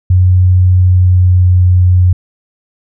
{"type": "tone with pitch glide", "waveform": "sine", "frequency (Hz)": [91.4, 90.51], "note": ["F#2", "F#2"], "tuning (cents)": [-21, -38], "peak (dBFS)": -4, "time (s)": [0.1, 2.13], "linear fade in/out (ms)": 5, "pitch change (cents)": -17, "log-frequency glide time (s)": [0.75, 1.53], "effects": []}